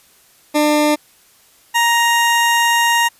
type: tone pair in turn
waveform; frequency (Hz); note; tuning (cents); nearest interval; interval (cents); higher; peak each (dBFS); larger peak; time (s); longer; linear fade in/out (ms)
20% pulse; 299.2 / 936.8; D4 / A#5; +32 / +8; octave + minor sixth; 1976; second; -7; neither; 0.54-0.96 / 1.74-3.09; second; 20
effects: white hiss -51 dBFS RMS until 3.19 s + resampled to 32000 Hz